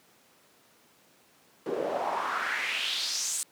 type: noise with band-pass filter sweep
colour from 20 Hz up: pink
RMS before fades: -31 dBFS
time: 1.66-3.43 s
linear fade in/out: 0 ms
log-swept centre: 380 to 8600 Hz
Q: 3.6
effects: pink hiss -61 dBFS RMS until 3.51 s + high-pass 200 Hz 12 dB/octave